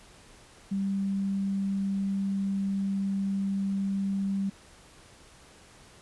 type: tone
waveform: sine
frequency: 196 Hz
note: G3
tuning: in tune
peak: -26 dBFS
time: 0.71-4.5 s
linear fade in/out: 10 ms
effects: pink hiss -54 dBFS RMS until 6.01 s + resampled to 24000 Hz